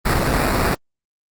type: noise with sample-and-hold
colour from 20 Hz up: pink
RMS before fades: -18 dBFS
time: 0.05-0.75 s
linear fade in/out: 10 ms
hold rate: 3150 Hz
effects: Opus 24 kbps